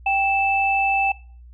sine tone pair together, 786 / 2639 Hz, G5 / E7, +4 / +1 cents, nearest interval octave + major sixth, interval 2097 cents, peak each -19 / -21 dBFS, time 0.06-1.12 s, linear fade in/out 5 ms, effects noise-tail reverb RT60 0.4 s tail -20 dB re dry + added 60 Hz sine -41 dBFS peak until 1.53 s

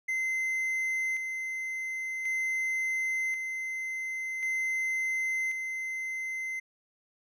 triangle tone with tremolo, 2066 Hz, C7, 22 cents flat, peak -26 dBFS, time 0.08-6.6 s, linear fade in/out 10 ms, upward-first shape square, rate 0.46 Hz, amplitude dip 40%, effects none

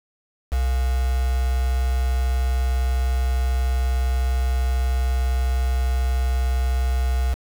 sine tone with quantisation, 63.6 Hz, C2, 48 cents flat, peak -18 dBFS, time 0.51-7.35 s, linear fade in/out 20 ms, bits 5, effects none

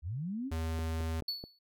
sine linear sweep, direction up, 67.2 to 290 Hz, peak -34 dBFS, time 0.02-0.52 s, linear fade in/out 50 ms
square tone, 81 Hz, E2, 30 cents flat, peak -33 dBFS, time 0.51-1.21 s, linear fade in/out 10 ms
click train, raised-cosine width 2 ms, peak -30 dBFS, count 4, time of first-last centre 0.79-1.439 s, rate 4.62 Hz
triangle tone with exponential decay, 4435 Hz, C#8, in tune, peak -29 dBFS, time 1.28-1.59 s, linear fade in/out 5 ms, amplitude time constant 67 ms
effects none

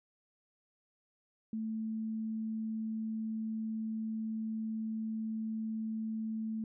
sine tone, 220.5 Hz, A3, 4 cents sharp, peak -34 dBFS, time 1.53-6.64 s, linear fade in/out 2 ms, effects none

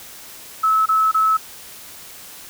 sine tone bursts, 1298 Hz, E6, 27 cents flat, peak -13 dBFS, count 3, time 0.63-1.372 s, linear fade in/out 10 ms, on 230 ms, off 26 ms, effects white hiss -39 dBFS RMS until 2.49 s

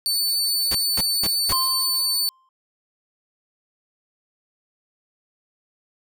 sawtooth tone, 4503 Hz, C#8, 26 cents sharp, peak -17 dBFS, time 0.06-2.29 s, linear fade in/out 0 ms
pink noise bursts, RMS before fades -27 dBFS, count 4, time 0.71-1.53 s, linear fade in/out 5 ms, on 40 ms, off 220 ms
triangle tone with exponential decay, 1046.5 Hz, C6, in tune, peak -19 dBFS, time 1.52-2.49 s, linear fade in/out 2 ms, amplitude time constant 210 ms
effects none

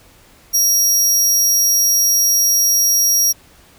sawtooth tone, 5660 Hz, F8, 22 cents sharp, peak -9 dBFS, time 0.53-3.33 s, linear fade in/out 20 ms, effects pink hiss -48 dBFS RMS until 3.78 s

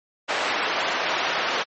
pink band-pass noise, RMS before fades -25 dBFS, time 0.28-1.64 s, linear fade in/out 20 ms, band 620 to 3300 Hz, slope 12 dB/octave, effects MP3 32 kbps

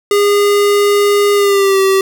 square tone with pitch glide, 408.1 to 385.9 Hz, G#4 to G4, -30 to -27 cents, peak -9 dBFS, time 0.11-2.01 s, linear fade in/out 2 ms, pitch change -97 cents, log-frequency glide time 1.34-1.8 s, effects none

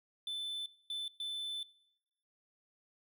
triangle tone bursts at uneven times, 3520 Hz, A7, in tune, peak -35 dBFS, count 3, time 0.27-0.66 / 0.9-1.08 / 1.2-1.63 s, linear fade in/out 2 ms, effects noise-tail reverb RT60 0.9 s tail -23 dB re dry

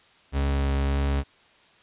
40% pulse tone with vibrato, 69.3 Hz, C#2, in tune, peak -21 dBFS, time 0.32-1.24 s, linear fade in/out 50 ms, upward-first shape triangle, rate 1.7 Hz, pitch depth 12 cents each way, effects white hiss -57 dBFS RMS until 1.82 s + resampled to 8000 Hz

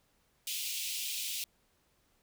pink high-pass noise, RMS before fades -37 dBFS, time 0.47-1.44 s, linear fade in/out 2 ms, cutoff 2500 Hz, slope 48 dB/octave, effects pink hiss -72 dBFS RMS until 2.22 s

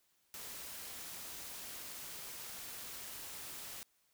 white noise with amplitude modulation, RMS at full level -45 dBFS, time 0.34-3.83 s, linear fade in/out 0 ms, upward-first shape sine, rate 282 Hz, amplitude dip 45%, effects white hiss -75 dBFS RMS until 4.13 s

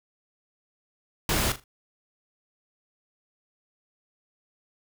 pink noise with echo, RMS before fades -25 dBFS, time 1.29-1.52 s, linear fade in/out 2 ms, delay 40 ms, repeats 3, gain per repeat -12 dB, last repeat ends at 1.64 s, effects none

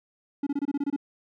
triangle tone bursts, 283.7 Hz, C#4, 40 cents sharp, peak -22 dBFS, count 9, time 0.43-0.963 s, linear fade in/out 5 ms, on 37 ms, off 25 ms, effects none

